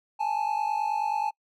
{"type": "tone pair together", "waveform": "triangle", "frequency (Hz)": [830.6, 880], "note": ["G#5", "A5"], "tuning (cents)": [0, 0], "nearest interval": "minor second", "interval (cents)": 100, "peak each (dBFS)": -26, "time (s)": [0.19, 1.31], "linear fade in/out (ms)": 20, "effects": ["noise-tail reverb RT60 0.1 s tail -25 dB re dry"]}